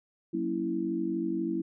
sine chord, F# dominant seventh, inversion none, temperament equal, 185 / 233.1 / 277.2 / 329.6 Hz, F#3 / A#3 / C#4 / E4, 0 / 0 / 0 / 0 cents, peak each -36 / -36 / -36 / -30 dBFS, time 0.33-1.62 s, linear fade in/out 10 ms, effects none

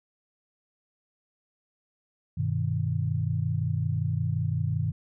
sine chord, G augmented, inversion none, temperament equal, 98 / 123.47 / 155.56 Hz, G2 / B2 / D#3, 0 / 0 / 0 cents, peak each -29 dBFS, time 2.37-4.92 s, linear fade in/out 10 ms, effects none

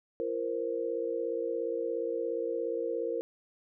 sine chord, F suspended fourth, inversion none, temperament equal with one note detuned, 340.3 / 466.2 / 523.3 Hz, F4 / Bb4 / C5, -45 / 0 / 0 cents, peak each -37 / -32 / -36 dBFS, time 0.2-3.21 s, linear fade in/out 0 ms, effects none

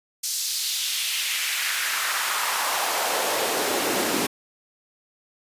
pink noise with high-pass filter sweep, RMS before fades -25 dBFS, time 0.23-4.27 s, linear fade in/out 10 ms, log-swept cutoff 5600 to 260 Hz, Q 1.7, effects resampled to 32000 Hz

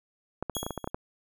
clicks, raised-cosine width 1 ms, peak -18 dBFS, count 10, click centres 0.426 / 0.497 / 0.567 / 0.63 / 0.665 / 0.707 / 0.777 / 0.843 / 0.875 / 0.945 s
15% pulse tone with exponential decay, 3322 Hz, G#7, in tune, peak -23 dBFS, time 0.55-0.9 s, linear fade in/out 1 ms, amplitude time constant 76 ms
effects none

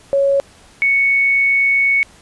sine tone pair in turn, 554.4 / 2218 Hz, C#5 / C#7, 0 / 0 cents, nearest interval 2 octaves, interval 2400 cents, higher second, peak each -11 dBFS, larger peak neither, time 0.13-0.4 / 0.82-2.03 s, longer second, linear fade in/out 0 ms, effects pink hiss -46 dBFS RMS until 2.21 s + resampled to 24000 Hz

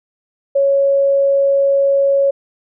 sine tone, 554 Hz, C#5, 1 cent flat, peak -10 dBFS, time 0.55-2.31 s, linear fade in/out 10 ms, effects none

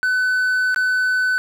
triangle tone with dropouts, 1506 Hz, F#6, 30 cents sharp, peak -14 dBFS, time 0.03-1.38 s, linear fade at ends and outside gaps 0 ms, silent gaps 0.745-0.761 s, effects none

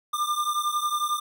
square beating tone pair, 1195 / 1206 Hz, D6 / D6, +30 / +46 cents, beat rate 11 Hz, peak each -27 / -29 dBFS, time 0.13-1.2 s, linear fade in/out 10 ms, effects none

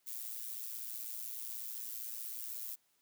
violet noise with amplitude modulation, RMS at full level -40 dBFS, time 0.06-2.76 s, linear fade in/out 20 ms, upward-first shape sine, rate 116 Hz, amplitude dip 70%, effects white hiss -75 dBFS RMS until 3.01 s + high-pass 80 Hz 12 dB/octave

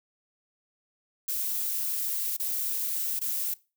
violet noise with dropouts, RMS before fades -30 dBFS, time 1.28-3.54 s, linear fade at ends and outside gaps 5 ms, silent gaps 2.368-2.397 / 3.193-3.213 s, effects noise-tail reverb RT60 0.3 s tail -21 dB re dry

